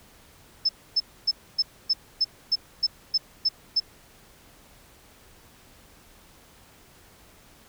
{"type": "tone bursts", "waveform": "sine", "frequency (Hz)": 5250, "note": "E8", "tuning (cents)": -8, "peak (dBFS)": -18, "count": 11, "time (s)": [0.65, 3.801], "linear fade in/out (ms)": 10, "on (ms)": 41, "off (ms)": 270, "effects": ["pink hiss -54 dBFS RMS until 7.68 s"]}